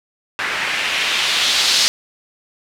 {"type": "noise with low-pass filter sweep", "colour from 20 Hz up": "blue", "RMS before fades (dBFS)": -18, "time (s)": [0.39, 1.88], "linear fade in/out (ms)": 0, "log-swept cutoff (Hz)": [1800, 4700], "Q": 1.7, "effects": []}